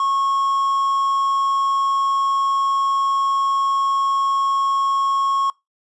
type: tone with quantisation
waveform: triangle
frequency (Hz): 1095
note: C#6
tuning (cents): -22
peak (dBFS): -15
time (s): 0-5.5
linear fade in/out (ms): 2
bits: 7
effects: noise-tail reverb RT60 0.2 s tail -23 dB re dry + resampled to 24000 Hz